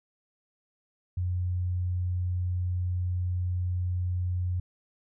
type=tone; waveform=sine; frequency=90 Hz; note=F#2; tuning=47 cents flat; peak=-26 dBFS; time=1.17-4.6 s; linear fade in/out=5 ms; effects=none